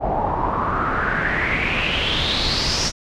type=noise with low-pass filter sweep; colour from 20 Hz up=pink; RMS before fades=-21 dBFS; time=0-2.92 s; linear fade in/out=50 ms; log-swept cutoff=710 to 5800 Hz; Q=5.5; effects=none